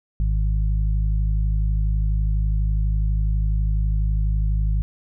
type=harmonic tone; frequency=52.1 Hz; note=G#1; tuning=6 cents sharp; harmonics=1 / 2 / 3; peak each=-18 / -27 / -30 dBFS; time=0.2-4.82 s; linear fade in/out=0 ms; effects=none